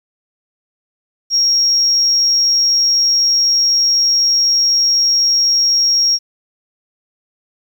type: tone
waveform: sine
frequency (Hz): 5588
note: F8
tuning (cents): 0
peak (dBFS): -9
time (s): 1.3-6.19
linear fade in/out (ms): 50
effects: tanh soft clip ceiling -6 dBFS + 8-bit